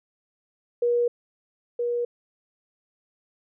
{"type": "tone pair in turn", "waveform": "sine", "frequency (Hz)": [479.2, 479.2], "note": ["A#4", "A#4"], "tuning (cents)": [48, 48], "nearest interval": "unison", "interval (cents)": 0, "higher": "neither", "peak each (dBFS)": [-19, -23], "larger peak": "first", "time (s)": [[0.82, 1.08], [1.79, 2.05]], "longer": "neither", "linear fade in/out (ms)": 5, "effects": []}